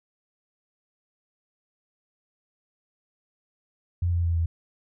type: tone with pitch steps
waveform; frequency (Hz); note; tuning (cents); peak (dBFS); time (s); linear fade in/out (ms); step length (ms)
sine; 87.31 / 85.91 / 84.53 / 83.17; F2 / F2 / E2 / E2; 0 / -28 / +44 / +16; -21; 4.02-4.46; 5; 110
effects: none